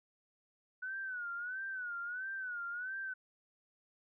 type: tone with vibrato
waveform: sine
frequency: 1480 Hz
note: F#6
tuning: in tune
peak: -38 dBFS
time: 0.82-3.14 s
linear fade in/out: 10 ms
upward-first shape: sine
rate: 1.5 Hz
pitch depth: 110 cents each way
effects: none